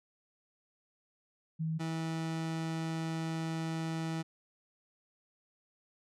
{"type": "tone pair in turn", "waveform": ["sine", "30% pulse"], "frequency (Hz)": [160, 162.23], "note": ["D#3", "E3"], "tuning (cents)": [49, -27], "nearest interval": "unison", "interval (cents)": 24, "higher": "second", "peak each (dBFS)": [-31, -31], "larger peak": "neither", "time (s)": [[1.59, 1.79], [1.79, 4.23]], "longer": "second", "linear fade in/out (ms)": 20, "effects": ["low-pass 8000 Hz 12 dB/octave"]}